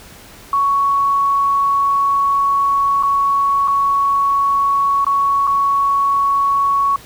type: tone with dropouts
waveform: sine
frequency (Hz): 1114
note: C#6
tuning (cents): +8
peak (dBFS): -12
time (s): 0.53-6.96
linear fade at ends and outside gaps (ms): 2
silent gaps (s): 3.027-3.033 / 3.676-3.68 / 5.046-5.066 / 5.47-5.474
effects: pink hiss -40 dBFS RMS until 7.05 s